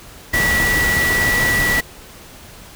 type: tone in noise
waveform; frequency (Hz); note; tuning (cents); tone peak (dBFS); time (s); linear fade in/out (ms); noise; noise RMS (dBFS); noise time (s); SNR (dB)
sine; 1947; B6; -25; -15; 0.33-1.81; 10; pink; -21; 0.33-1.81; +3
effects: pink hiss -40 dBFS RMS until 2.75 s